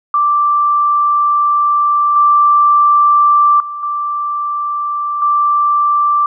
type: tone with level steps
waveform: sine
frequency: 1174 Hz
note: D6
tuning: 1 cent flat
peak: -9 / -6 / -21 / -15 / -9 dBFS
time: 0.14-6.26 s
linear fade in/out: 2 ms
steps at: 2.16 / 3.6 / 3.83 / 5.22 s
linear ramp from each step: 2 ms
effects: none